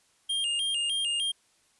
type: tone with vibrato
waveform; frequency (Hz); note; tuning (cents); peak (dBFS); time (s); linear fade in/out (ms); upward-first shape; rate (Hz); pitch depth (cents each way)
square; 3010; F#7; +29; -27; 0.29-1.32; 10; square; 3.3; 110
effects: white hiss -66 dBFS RMS until 1.79 s + resampled to 24000 Hz